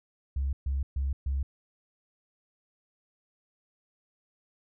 sine tone bursts, 68.2 Hz, C#2, 28 cents flat, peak -25 dBFS, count 4, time 0.36-1.43 s, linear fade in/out 5 ms, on 170 ms, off 130 ms, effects tanh soft clip ceiling -23 dBFS

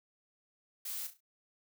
blue noise with echo, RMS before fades -40 dBFS, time 0.85-1.07 s, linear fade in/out 5 ms, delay 34 ms, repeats 4, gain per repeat -9 dB, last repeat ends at 1.206 s, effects none

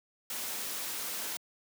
white noise, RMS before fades -37 dBFS, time 0.3-1.37 s, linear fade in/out 2 ms, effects high-pass 200 Hz 12 dB/octave

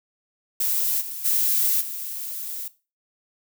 violet noise with level steps, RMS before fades -23 / -33 / -21 / -32 dBFS, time 0.6-2.68 s, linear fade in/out 5 ms, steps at 1 / 1.24 / 1.8 s, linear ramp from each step 20 ms, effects noise-tail reverb RT60 0.3 s tail -17 dB re dry

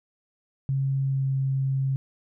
sine tone with pitch glide, 135.8 to 134.63 Hz, C#3 to C3, -35 to +50 cents, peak -22 dBFS, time 0.69-1.96 s, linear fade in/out 0 ms, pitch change -15 cents, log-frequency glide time 1.02-1.29 s, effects none

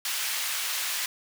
pink high-pass noise, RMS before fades -30 dBFS, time 0.05-1.06 s, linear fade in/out 2 ms, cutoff 1800 Hz, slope 12 dB/octave, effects none

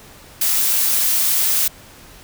blue noise, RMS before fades -17 dBFS, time 0.41-1.68 s, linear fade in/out 5 ms, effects pink hiss -43 dBFS RMS until 2.23 s

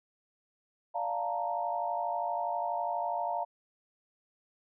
sine chord, Bb major seventh, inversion first, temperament equal, 587.3 / 698.5 / 880 / 932.3 Hz, D5 / F5 / A5 / Bb5, 0 / 0 / 0 / 0 cents, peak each -39 / -33 / -38 / -35 dBFS, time 0.94-3.45 s, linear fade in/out 20 ms, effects none

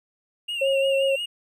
triangle tone with vibrato, 2794 Hz, F7, in tune, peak -25 dBFS, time 0.48-1.26 s, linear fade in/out 10 ms, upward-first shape sine, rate 5.7 Hz, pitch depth 55 cents each way
sine tone, 544 Hz, C#5, 33 cents flat, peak -19 dBFS, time 0.61-1.16 s, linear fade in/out 10 ms
effects none

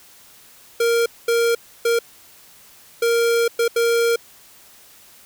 square tone bursts at uneven times, 466.2 Hz, A#4, in tune, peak -16 dBFS, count 6, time 0.8-1.06 / 1.28-1.55 / 1.85-1.99 / 3.02-3.48 / 3.59-3.68 / 3.76-4.16 s, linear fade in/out 5 ms, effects white hiss -48 dBFS RMS until 5.25 s

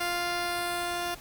10% pulse tone pair together, 349.2 / 698.5 Hz, F4 / F5, 0 / 0 cents, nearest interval octave, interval 1200 cents, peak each -24 dBFS, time 0-1.15 s, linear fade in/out 10 ms, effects pink hiss -48 dBFS RMS until 1.2 s

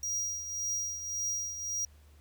square tone with tremolo, 5730 Hz, F8, 44 cents sharp, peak -30 dBFS, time 0.03-1.85 s, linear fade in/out 2 ms, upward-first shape triangle, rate 1.8 Hz, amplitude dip 65%, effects added 74 Hz sine -55 dBFS peak until 2.2 s + pink hiss -66 dBFS RMS until 2.2 s

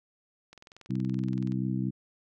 click train, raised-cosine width 0.2 ms, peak -32 dBFS, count 22, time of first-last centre 0.53-1.521 s, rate 21.2 Hz
harmonic tone, 64.3 Hz, C2, 30 cents flat, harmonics 2 / 3 / 4 / 5, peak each -31 / -31 / -35 / -37 dBFS, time 0.89-1.91 s, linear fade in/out 20 ms
effects none

